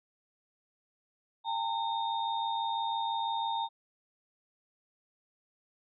sine tone cluster, 805 / 911 / 3675 Hz, G5 / A#5 / A#7, +46 / -40 / -25 cents, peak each -37 / -31 / -39 dBFS, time 1.44-3.69 s, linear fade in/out 50 ms, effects none

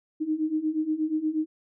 sine beating tone pair, 306.3 / 314.7 Hz, D#4 / D#4, -27 / +20 cents, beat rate 8.4 Hz, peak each -29 / -26 dBFS, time 0.2-1.46 s, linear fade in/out 20 ms, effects none

